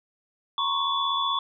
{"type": "tone cluster", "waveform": "sine", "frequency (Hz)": [932, 1025, 1101, 3445], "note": ["A#5", "C6", "C#6", "A7"], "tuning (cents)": [-1, -36, -12, -37], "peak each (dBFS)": [-33, -34, -26, -27], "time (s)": [0.58, 1.39], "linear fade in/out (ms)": 2, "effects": []}